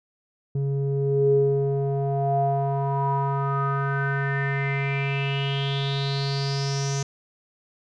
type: tone with low-pass filter sweep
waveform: square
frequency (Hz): 138.59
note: C#3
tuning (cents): 0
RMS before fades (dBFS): -24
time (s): 0.55-7.03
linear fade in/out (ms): 5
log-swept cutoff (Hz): 290 to 6300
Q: 7.7
effects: none